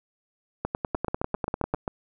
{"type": "two click trains", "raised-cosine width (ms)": 1, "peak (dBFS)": [-12, -14], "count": [12, 8], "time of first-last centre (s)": [[0.65, 1.739], [0.95, 1.878]], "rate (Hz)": [10.1, 7.54], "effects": []}